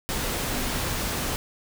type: tone in noise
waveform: sine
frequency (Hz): 250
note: B3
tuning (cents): +21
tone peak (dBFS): -35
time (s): 0.55-0.79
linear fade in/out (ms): 0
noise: pink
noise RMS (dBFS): -28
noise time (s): 0.09-1.36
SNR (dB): -10
effects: none